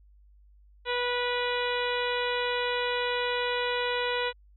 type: harmonic tone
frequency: 489.3 Hz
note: B4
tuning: 16 cents flat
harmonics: 1 / 2 / 3 / 4 / 5 / 6 / 7 / 8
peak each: -30 / -33 / -35 / -36 / -37 / -38 / -38 / -39 dBFS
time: 0.85-4.33 s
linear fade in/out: 50 ms
effects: added 50 Hz sine -54 dBFS peak until 4.56 s

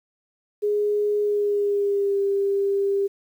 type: tone with pitch glide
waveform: sine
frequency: 415.3 to 397.2 Hz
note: G#4 to G4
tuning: 0 to +23 cents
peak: -19 dBFS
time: 0.62-3.08 s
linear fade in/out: 20 ms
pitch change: -77 cents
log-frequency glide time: 1.22-2.19 s
effects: 9-bit

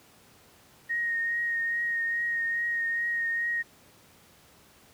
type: tone with vibrato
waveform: sine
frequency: 1864.7 Hz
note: A#6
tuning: in tune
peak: -26 dBFS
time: 0.89-3.63 s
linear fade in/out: 20 ms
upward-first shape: triangle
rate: 2.4 Hz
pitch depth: 23 cents each way
effects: pink hiss -57 dBFS RMS until 4.93 s + high-pass 80 Hz 12 dB/octave

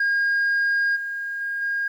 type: tone with level steps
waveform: sine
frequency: 1623 Hz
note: G#6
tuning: 40 cents flat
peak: -16 / -26 / -24 / -21 dBFS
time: 0-1.88 s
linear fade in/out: 5 ms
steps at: 0.95 / 1.4 / 1.61 s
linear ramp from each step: 20 ms
effects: tanh soft clip ceiling -17 dBFS + 9-bit

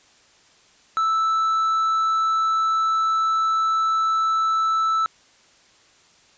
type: tone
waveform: triangle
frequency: 1317 Hz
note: E6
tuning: 2 cents flat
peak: -16 dBFS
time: 0.97-5.06 s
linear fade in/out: 0 ms
effects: white hiss -55 dBFS RMS until 6.37 s + resampled to 16000 Hz

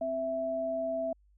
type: tone pair together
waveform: sine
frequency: 261.6 / 659.3 Hz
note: C4 / E5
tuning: 0 / 0 cents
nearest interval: octave + major third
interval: 1600 cents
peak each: -39 / -30 dBFS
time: 0.01-1.13 s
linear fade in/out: 5 ms
effects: added 50 Hz sine -61 dBFS peak until 1.37 s

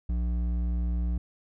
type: tone with hard clipping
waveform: triangle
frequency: 59.5 Hz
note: A#1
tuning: 36 cents sharp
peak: -27 dBFS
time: 0.09-1.18 s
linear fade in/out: 5 ms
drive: 12 dB
effects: none

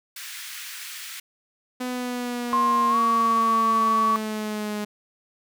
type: high-pass noise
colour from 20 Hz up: pink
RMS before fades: -37 dBFS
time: 0.16-1.2 s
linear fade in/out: 5 ms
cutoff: 1600 Hz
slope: 24 dB/octave
type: exponential sweep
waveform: sawtooth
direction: down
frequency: 251.5 to 208.4 Hz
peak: -23 dBFS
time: 1.8-4.85 s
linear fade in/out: 10 ms
type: tone with pitch glide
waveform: sine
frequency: 1060 to 1129.5 Hz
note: C6 to C#6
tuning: +22 to +32 cents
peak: -18 dBFS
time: 2.53-4.16 s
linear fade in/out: 0 ms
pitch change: +110 cents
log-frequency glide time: 2.89-2.97 s
effects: none

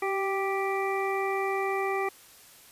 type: harmonic tone with a mistuned harmonic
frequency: 392 Hz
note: G4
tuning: in tune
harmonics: 1 / 2 / 3 / 5 / 6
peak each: -29 / -32 / -34 / -36 / -37 dBFS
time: 0.02-2.09 s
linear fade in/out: 5 ms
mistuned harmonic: 1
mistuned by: -22 cents
effects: white hiss -53 dBFS RMS until 2.71 s + resampled to 32000 Hz

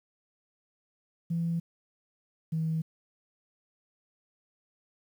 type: tone pair in turn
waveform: sine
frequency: 167.8 / 160.36 Hz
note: E3 / E3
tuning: +31 / -47 cents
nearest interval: minor second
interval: 78 cents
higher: first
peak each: -26 dBFS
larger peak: neither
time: 1.3-1.6 / 2.52-2.82 s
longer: neither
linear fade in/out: 10 ms
effects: tanh soft clip ceiling -22 dBFS + 10-bit

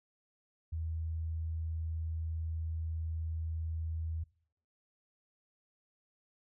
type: tone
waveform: sine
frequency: 80.8 Hz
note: E2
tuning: 34 cents flat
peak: -34 dBFS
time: 0.72-4.24 s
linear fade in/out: 10 ms
effects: noise-tail reverb RT60 0.6 s tail -23 dB re dry

